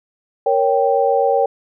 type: chord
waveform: sine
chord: G diminished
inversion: first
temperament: equal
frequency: 466.2 / 554.4 / 784 Hz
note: Bb4 / Db5 / G5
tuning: 0 / 0 / 0 cents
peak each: -17 dBFS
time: 0.46-1.46 s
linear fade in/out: 5 ms
effects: none